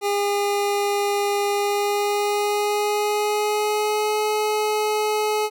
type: tone with pitch glide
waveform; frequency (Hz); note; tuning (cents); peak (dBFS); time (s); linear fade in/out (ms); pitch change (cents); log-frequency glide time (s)
25% pulse; 406.1 to 425.6; G#4 to G#4; -39 to +42; -16; 0.01-5.5; 50; +81; 1.5-4.22
effects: none